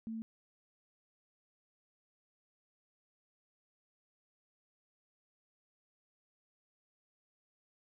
sine tone, 223.9 Hz, A3, 30 cents sharp, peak -38 dBFS, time 0.07-0.22 s, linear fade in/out 0 ms, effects none

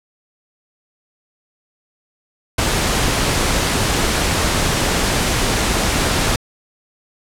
pink noise, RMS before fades -17 dBFS, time 2.58-6.36 s, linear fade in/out 5 ms, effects low-pass 10000 Hz 12 dB/octave

